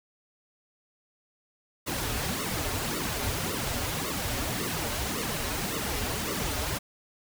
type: noise with flanger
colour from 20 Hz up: pink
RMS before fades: -31 dBFS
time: 1.86-6.79 s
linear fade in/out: 20 ms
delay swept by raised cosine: 1.2 to 6.1 ms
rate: 1.8 Hz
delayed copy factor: -1
effects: none